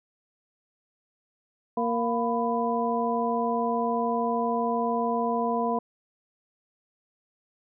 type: harmonic tone with a mistuned harmonic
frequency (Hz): 233.1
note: A#3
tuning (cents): 0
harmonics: 1 / 2 / 3 / 4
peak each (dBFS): -29 / -29 / -29 / -29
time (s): 1.77-5.79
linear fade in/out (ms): 5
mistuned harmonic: 4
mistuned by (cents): +110
effects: none